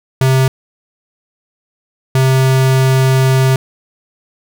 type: tone pair in turn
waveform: square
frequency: 131.8 / 131.8 Hz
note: C3 / C3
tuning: +13 / +13 cents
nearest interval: unison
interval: 0 cents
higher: neither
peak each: -9 dBFS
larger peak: neither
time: 0.21-0.48 / 2.15-3.56 s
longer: second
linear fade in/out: 2 ms
effects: none